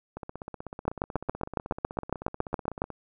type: two click trains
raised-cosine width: 1 ms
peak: -11 / -23 dBFS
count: 15 / 45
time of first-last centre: 0.88-2.819 / 0.17-2.903 s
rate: 7.22 / 16.1 Hz
effects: none